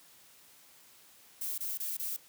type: noise bursts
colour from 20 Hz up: violet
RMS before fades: -36 dBFS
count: 4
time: 1.41-2.165 s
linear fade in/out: 5 ms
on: 170 ms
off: 25 ms
effects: white hiss -59 dBFS RMS until 2.28 s + high-pass 80 Hz 12 dB/octave